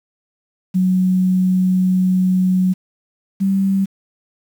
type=tone pair in turn; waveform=sine; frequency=185 / 194.12 Hz; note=F#3 / G3; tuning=0 / -17 cents; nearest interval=minor second; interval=83 cents; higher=second; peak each=-12 / -13 dBFS; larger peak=first; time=0.74-2.74 / 3.4-3.86 s; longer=first; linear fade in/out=20 ms; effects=7-bit